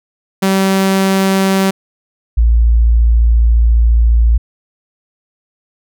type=tone pair in turn; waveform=sawtooth / sine; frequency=192.5 / 57.23 Hz; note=G3 / A#1; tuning=-31 / -31 cents; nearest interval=octave + major sixth; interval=2100 cents; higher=first; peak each=-6 dBFS; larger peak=neither; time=0.42-1.71 / 2.37-4.38 s; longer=second; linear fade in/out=10 ms; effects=none